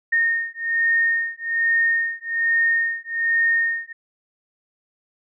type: beating tone pair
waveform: sine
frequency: 1839 / 1840.2 Hz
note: A#6 / A#6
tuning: -24 / -23 cents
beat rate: 1.2 Hz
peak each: -21 dBFS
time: 0.12-3.93 s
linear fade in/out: 10 ms
effects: none